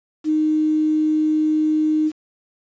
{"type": "tone with quantisation", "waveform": "sine", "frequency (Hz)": 309.1, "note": "D#4", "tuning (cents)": -11, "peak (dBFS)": -15, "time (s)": [0.24, 2.12], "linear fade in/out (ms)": 50, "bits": 7, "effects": ["resampled to 16000 Hz"]}